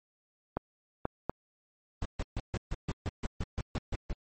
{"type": "clicks", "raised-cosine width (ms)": 1, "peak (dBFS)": -16, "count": 3, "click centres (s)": [0.57, 1.054, 1.296]}
{"type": "noise bursts", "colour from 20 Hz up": "brown", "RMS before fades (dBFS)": -32, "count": 13, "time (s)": [2.02, 4.129], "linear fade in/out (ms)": 2, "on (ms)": 33, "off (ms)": 140}
{"effects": ["MP3 32 kbps"]}